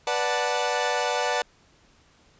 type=chord; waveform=sawtooth; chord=B minor seventh; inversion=none; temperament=equal with one note detuned; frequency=490.2 / 587.3 / 740 / 880 Hz; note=B4 / D5 / F#5 / A5; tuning=-13 / 0 / 0 / 0 cents; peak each=-25 dBFS; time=0.07-1.42 s; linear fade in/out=2 ms; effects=pink hiss -59 dBFS RMS until 2.39 s + resampled to 16000 Hz